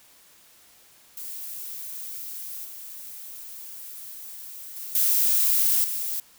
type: noise with level steps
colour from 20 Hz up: violet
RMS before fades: -36 / -40 / -36 / -21 / -29 dBFS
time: 1.17-6.2 s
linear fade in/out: 2 ms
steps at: 2.65 / 4.76 / 4.95 / 5.84 s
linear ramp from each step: 2 ms
effects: white hiss -55 dBFS RMS until 6.38 s